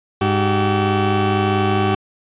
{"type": "tone pair together", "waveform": "20% pulse", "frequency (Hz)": [101.7, 382.2], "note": ["G#2", "G4"], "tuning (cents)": [-36, -44], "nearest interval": "octave + major seventh", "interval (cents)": 2292, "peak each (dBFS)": -13, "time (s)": [0.21, 1.95], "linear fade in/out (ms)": 5, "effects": ["resampled to 8000 Hz"]}